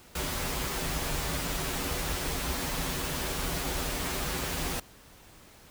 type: noise with comb filter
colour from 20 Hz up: pink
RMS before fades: -32 dBFS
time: 0.15-4.8 s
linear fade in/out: 5 ms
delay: 9.3 ms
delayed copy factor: -0.7
effects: pink hiss -54 dBFS RMS until 5.7 s